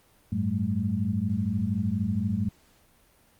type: tone cluster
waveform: sine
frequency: 94.9 / 107.8 / 191.4 / 215.6 Hz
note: F#2 / A2 / G3 / A3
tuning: +44 / -35 / -41 / -35 cents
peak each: -31 / -30 / -30 / -29 dBFS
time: 0.32-2.49 s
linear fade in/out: 5 ms
effects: pink hiss -61 dBFS RMS until 3.39 s + Opus 32 kbps